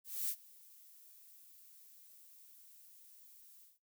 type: noise with ADSR envelope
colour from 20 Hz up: violet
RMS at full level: -36 dBFS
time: 0.04-3.79 s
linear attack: 250 ms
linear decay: 64 ms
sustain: -24 dB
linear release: 170 ms
effects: noise-tail reverb RT60 0.2 s tail -20 dB re dry